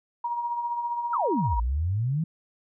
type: tone with tremolo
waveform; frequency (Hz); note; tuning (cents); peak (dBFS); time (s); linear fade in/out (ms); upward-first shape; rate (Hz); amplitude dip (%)
sine; 950; A#5; +33; -24; 0.24-1.6; 5; triangle; 15; 55
type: exponential two-way sweep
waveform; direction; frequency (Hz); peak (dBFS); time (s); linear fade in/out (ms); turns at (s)
sine; down then up; 1400 to 53.1 to 169.4; -23; 1.13-2.24; 5; 1.58
effects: none